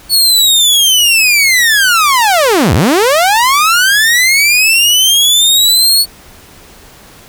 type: linear two-way sweep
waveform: sawtooth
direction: down then up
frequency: 4435 to 67 to 4435 Hz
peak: -3 dBFS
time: 0.09-6.06 s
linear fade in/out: 50 ms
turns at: 2.74 s
effects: pink hiss -38 dBFS RMS until 7.28 s